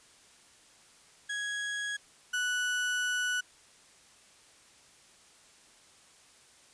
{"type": "tone pair in turn", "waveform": "35% pulse", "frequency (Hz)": [1661.2, 1480], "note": ["G#6", "F#6"], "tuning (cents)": [0, 0], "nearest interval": "major second", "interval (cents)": 200, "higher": "first", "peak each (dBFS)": [-31, -27], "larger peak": "second", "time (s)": [[1.29, 1.97], [2.33, 3.41]], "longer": "second", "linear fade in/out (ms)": 10, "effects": ["white hiss -59 dBFS RMS until 6.73 s", "resampled to 22050 Hz"]}